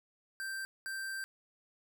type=tone bursts at uneven times; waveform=square; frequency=1568 Hz; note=G6; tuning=in tune; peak=-38 dBFS; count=2; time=0.4-0.65 / 0.86-1.24 s; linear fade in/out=0 ms; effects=none